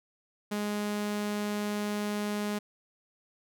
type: tone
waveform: sawtooth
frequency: 207.7 Hz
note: G#3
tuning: in tune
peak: -26 dBFS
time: 0.51-2.59 s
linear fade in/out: 10 ms
effects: none